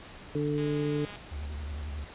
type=harmonic tone; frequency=147.4 Hz; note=D3; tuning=7 cents sharp; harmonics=1 / 2 / 3; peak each=-31 / -31 / -31 dBFS; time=0.35-1.05 s; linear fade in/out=2 ms
type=click train; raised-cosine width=0.2 ms; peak=-27 dBFS; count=120; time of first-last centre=0.58-1.158 s; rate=206 Hz
type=tone with vibrato; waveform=triangle; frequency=73.42 Hz; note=D2; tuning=in tune; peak=-32 dBFS; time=1.31-2.05 s; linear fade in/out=10 ms; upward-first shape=sine; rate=11 Hz; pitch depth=90 cents each way
effects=pink hiss -47 dBFS RMS until 2.14 s + resampled to 8000 Hz